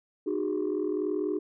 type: tone cluster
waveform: sine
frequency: 305.7 / 368.9 / 409.7 Hz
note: D#4 / F#4 / G#4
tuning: -30 / -5 / -24 cents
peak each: -30 dBFS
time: 0.26-1.39 s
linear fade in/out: 10 ms
effects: tanh soft clip ceiling -21 dBFS